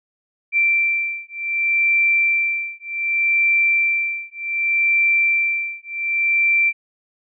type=beating tone pair; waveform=sine; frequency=2349 / 2349.66 Hz; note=D7 / D7; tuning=0 / 0 cents; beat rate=0.66 Hz; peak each=-19 dBFS; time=0.52-6.73 s; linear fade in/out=50 ms; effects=none